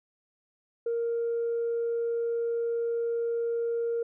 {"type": "tone", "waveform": "sine", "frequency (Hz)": 466.2, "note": "A#4", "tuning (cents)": 0, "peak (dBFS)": -25, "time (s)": [0.86, 4.03], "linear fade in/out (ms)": 5, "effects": ["tanh soft clip ceiling -23 dBFS"]}